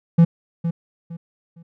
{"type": "tone with echo", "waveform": "triangle", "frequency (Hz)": 167.7, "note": "E3", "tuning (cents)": 30, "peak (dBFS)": -6, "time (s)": [0.18, 0.25], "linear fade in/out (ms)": 10, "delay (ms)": 460, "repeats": 3, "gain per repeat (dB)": -11, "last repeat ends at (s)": 1.63, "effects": []}